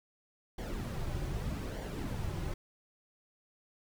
brown noise with flanger, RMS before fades -37 dBFS, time 0.58-2.54 s, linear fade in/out 5 ms, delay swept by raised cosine 0.77 to 4.47 ms, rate 0.82 Hz, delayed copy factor -0.55, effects none

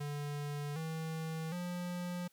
square tone with pitch steps, 145.6 / 160.62 / 177.2 Hz, D3 / E3 / F3, -15 / -45 / +25 cents, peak -38 dBFS, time 0-2.28 s, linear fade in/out 10 ms, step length 760 ms, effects white hiss -71 dBFS RMS until 2.32 s

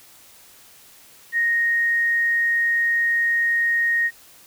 sine tone, 1864.7 Hz, A#6, in tune, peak -17 dBFS, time 1.32-4.11 s, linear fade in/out 50 ms, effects white hiss -49 dBFS RMS until 4.46 s

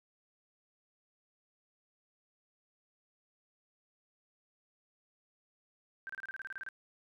sine tone bursts, 1568 Hz, G6, in tune, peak -39 dBFS, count 12, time 6.07-6.688 s, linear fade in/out 0 ms, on 24 ms, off 30 ms, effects none

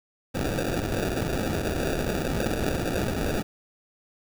blue noise with sample-and-hold, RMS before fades -27 dBFS, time 0.34-3.43 s, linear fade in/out 20 ms, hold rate 1050 Hz, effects none

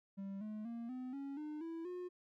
triangle tone with pitch steps, 196 / 213.7 / 233.1 / 254.2 / 277.2 / 302.3 / 329.6 / 359.5 Hz, G3 / G#3 / A#3 / C4 / C#4 / D#4 / E4 / F#4, 0 / +50 / 0 / -50 / 0 / -50 / 0 / -50 cents, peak -40 dBFS, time 0.17-2.09 s, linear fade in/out 20 ms, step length 240 ms, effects none

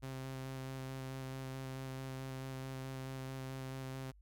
sawtooth tone with vibrato, 132.2 Hz, C3, 18 cents sharp, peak -38 dBFS, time 0.02-4.12 s, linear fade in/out 20 ms, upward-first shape square, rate 4.6 Hz, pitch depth 10 cents each way, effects added 50 Hz sine -59 dBFS peak until 4.21 s

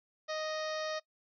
harmonic tone with a mistuned harmonic, 622.3 Hz, D#5, in tune, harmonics 1 / 2 / 3 / 4 / 5 / 6 / 7 / 8 / 9 / 10, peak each -36 / -42 / -44 / -51 / -52 / -47 / -49 / -50 / -50 / -61 dBFS, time 0.28-1 s, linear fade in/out 20 ms, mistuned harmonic 10, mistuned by +15 cents, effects noise-tail reverb RT60 0.1 s tail -20 dB re dry

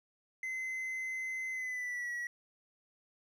triangle tone with pitch glide, 2053 to 1926.6 Hz, C7 to B6, -33 to -43 cents, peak -34 dBFS, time 0.43-2.27 s, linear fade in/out 2 ms, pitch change -110 cents, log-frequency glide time 1.52-2.11 s, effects none

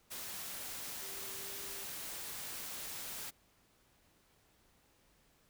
sine tone in noise, 392 Hz, G4, in tune, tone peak -55 dBFS, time 1.01-1.85 s, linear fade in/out 20 ms, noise white, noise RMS -44 dBFS, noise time 0.1-3.31 s, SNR -14 dB, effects pink hiss -70 dBFS RMS until 5.49 s

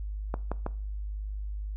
clicks, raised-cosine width 1 ms, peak -17 dBFS, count 3, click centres 0.341 / 0.516 / 0.664 s, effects noise-tail reverb RT60 0.4 s tail -19 dB re dry + added 51 Hz sine -32 dBFS peak until 1.76 s

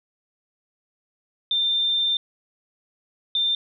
sine tone pair in turn, 3589 / 3589 Hz, A7 / A7, +34 / +34 cents, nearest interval unison, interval 0 cents, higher neither, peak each -19 dBFS, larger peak neither, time 1.51-2.17 / 3.35-3.55 s, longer first, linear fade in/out 2 ms, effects none

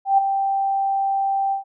sine tone with ADSR envelope, 784 Hz, G5, in tune, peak -10 dBFS, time 0.05-1.64 s, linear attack 130 ms, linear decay 10 ms, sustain -8 dB, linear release 120 ms, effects none

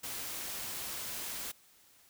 white noise, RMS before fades -40 dBFS, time 0.03-1.52 s, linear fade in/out 10 ms, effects white hiss -63 dBFS RMS until 2.09 s

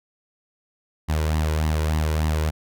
sawtooth tone with flanger, 77.78 Hz, D#2, in tune, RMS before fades -22 dBFS, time 1.08-2.51 s, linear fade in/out 20 ms, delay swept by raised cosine 1 to 2.1 ms, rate 3.4 Hz, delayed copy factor +0.55, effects none

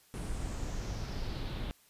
brown noise with low-pass filter sweep, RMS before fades -37 dBFS, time 0.14-1.71 s, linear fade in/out 0 ms, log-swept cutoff 10000 to 3500 Hz, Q 3.3, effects white hiss -64 dBFS RMS until 1.89 s + resampled to 32000 Hz

